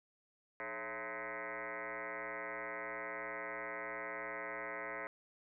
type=tone with frequency modulation; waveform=sine; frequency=1272 Hz; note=D#6; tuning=38 cents sharp; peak=-40 dBFS; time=0.6-5.07 s; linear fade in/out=0 ms; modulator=121 Hz; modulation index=7.2; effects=none